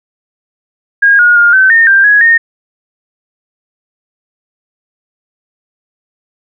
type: tone with pitch steps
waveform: sine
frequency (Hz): 1629 / 1439 / 1415 / 1534 / 1828 / 1583 / 1669 / 1840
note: G#6 / F#6 / F6 / G6 / A#6 / G6 / G#6 / A#6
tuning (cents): -34 / -49 / +22 / -38 / -34 / +17 / +8 / -23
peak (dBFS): -3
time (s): 1.02-2.38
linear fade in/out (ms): 10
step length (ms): 170
effects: none